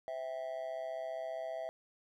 triangle tone with amplitude modulation, 655 Hz, E5, 11 cents flat, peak -32 dBFS, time 0.08-1.69 s, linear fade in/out 0 ms, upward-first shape sine, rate 135 Hz, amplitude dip 80%, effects none

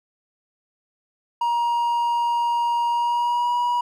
triangle tone with pitch glide, 946 to 966.4 Hz, A#5 to B5, +25 to -38 cents, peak -17 dBFS, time 1.41-3.81 s, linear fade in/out 5 ms, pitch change +37 cents, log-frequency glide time 2.89-3.56 s, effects none

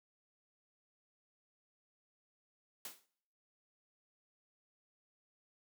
white noise with exponential decay, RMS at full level -42 dBFS, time 2.85-3.06 s, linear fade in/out 2 ms, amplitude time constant 44 ms, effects noise-tail reverb RT60 0.7 s tail -23 dB re dry + high-pass 200 Hz 12 dB/octave

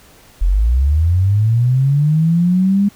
sine linear sweep, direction up, 40.32 to 204.6 Hz, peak -10 dBFS, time 0.41-2.89 s, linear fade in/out 10 ms, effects pink hiss -46 dBFS RMS until 2.95 s

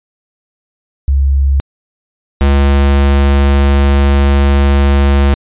sine / square tone pair in turn, 68.6 / 69.76 Hz, C#2 / C#2, -17 / +12 cents, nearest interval unison, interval 29 cents, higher second, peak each -7 dBFS, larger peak neither, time 1.08-1.6 / 2.41-5.34 s, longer second, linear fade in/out 0 ms, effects resampled to 8000 Hz

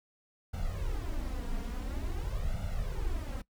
brown noise with flanger, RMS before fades -34 dBFS, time 0.53-3.42 s, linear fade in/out 10 ms, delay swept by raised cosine 1.4 to 4.3 ms, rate 0.48 Hz, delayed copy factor +0.8, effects noise-tail reverb RT60 0.1 s tail -21 dB re dry

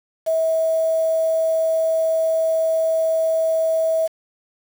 sine tone with quantisation, 646 Hz, E5, 35 cents flat, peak -16 dBFS, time 0.26-4.08 s, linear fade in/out 20 ms, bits 6, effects none

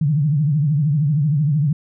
sine tone with vibrato, 148 Hz, D3, 14 cents sharp, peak -14 dBFS, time 0.01-1.73 s, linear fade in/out 5 ms, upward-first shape triangle, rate 13 Hz, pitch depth 180 cents each way, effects none

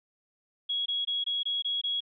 sine tone bursts, 3325 Hz, G#7, 1 cent sharp, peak -27 dBFS, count 7, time 0.69-2.006 s, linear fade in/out 10 ms, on 170 ms, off 21 ms, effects none

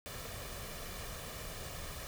pink noise with comb filter, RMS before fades -44 dBFS, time 0.06-2.07 s, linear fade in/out 0 ms, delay 1.7 ms, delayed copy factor +0.5, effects none

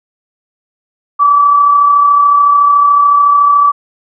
sine tone with amplitude modulation, 1153 Hz, D6, 32 cents flat, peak -3 dBFS, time 1.19-3.72 s, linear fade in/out 20 ms, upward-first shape sine, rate 33.8 Hz, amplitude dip 35%, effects none

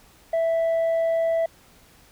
triangle tone with tanh clipping, 659.3 Hz, E5, in tune, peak -20 dBFS, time 0.33-1.46 s, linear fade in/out 5 ms, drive 7 dB, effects pink hiss -54 dBFS RMS until 2.11 s

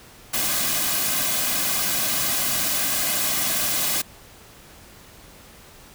white noise with comb filter, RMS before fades -23 dBFS, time 0.33-4.02 s, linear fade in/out 10 ms, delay 2.2 ms, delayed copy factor -0.6, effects pink hiss -47 dBFS RMS until 5.94 s

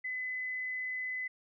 sine tone, 2016 Hz, B6, 35 cents sharp, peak -34 dBFS, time 0.04-1.28 s, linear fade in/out 10 ms, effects none

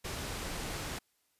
pink low-pass noise, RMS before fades -39 dBFS, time 0.04-0.99 s, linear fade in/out 10 ms, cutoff 11000 Hz, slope 12 dB/octave, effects white hiss -75 dBFS RMS until 1.39 s + resampled to 32000 Hz

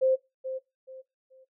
sine tone with echo, 523.3 Hz, C5, in tune, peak -20 dBFS, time 0.01-0.16 s, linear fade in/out 20 ms, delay 430 ms, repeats 3, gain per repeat -11 dB, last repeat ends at 1.45 s, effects noise-tail reverb RT60 0.2 s tail -18 dB re dry

